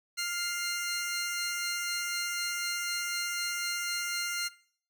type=tone pair together; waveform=15% pulse; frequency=1400 / 2098 Hz; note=F6 / C7; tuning=+4 / +4 cents; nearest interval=perfect fifth; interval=700 cents; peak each=-28 dBFS; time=0.17-4.49 s; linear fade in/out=20 ms; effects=noise-tail reverb RT60 0.5 s tail -17 dB re dry